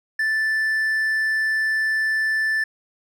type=tone; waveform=triangle; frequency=1760 Hz; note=A6; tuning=in tune; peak=-17 dBFS; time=0.19-2.64 s; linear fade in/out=5 ms; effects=none